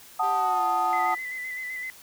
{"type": "chord", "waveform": "sine", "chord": "D# diminished", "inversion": "first", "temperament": "equal", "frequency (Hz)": [740, 880, 1244.5], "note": ["F#5", "A5", "D#6"], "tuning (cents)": [0, 0, 0], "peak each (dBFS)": -26, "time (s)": [0.19, 1.15], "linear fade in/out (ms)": 10}
{"type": "tone with pitch glide", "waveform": "sawtooth", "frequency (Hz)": [394.6, 345.5], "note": ["G4", "F4"], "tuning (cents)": [11, -19], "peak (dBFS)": -34, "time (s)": [0.22, 1.16], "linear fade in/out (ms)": 20, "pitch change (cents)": -230, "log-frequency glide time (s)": [0.32, 0.66]}
{"type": "tone with vibrato", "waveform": "sine", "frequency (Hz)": 2015, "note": "B6", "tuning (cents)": 34, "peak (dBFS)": -31, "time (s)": [0.93, 1.9], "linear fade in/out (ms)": 0, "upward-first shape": "square", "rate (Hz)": 7.8, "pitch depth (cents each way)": 26}
{"effects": ["white hiss -49 dBFS RMS until 2.02 s"]}